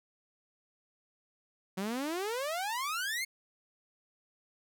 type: exponential sweep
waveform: sawtooth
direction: up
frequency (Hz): 182.6 to 2205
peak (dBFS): -29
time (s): 1.77-3.25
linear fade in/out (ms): 10
effects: none